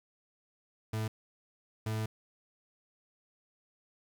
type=tone bursts at uneven times; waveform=40% pulse; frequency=109.2 Hz; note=A2; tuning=13 cents flat; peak=-31 dBFS; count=2; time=0.93-1.08 / 1.86-2.06 s; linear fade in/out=5 ms; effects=10-bit